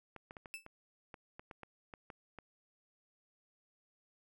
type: clicks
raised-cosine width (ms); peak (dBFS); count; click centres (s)
0.5; -33; 12; 0.163 / 0.309 / 0.368 / 0.458 / 0.664 / 1.142 / 1.395 / 1.512 / 1.633 / 1.938 / 2.102 / 2.387
type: tone with exponential decay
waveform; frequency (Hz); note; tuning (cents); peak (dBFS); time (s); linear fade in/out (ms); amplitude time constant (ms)
40% pulse; 2637; E7; 0; -37; 0.54-0.66; 0; 25
effects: none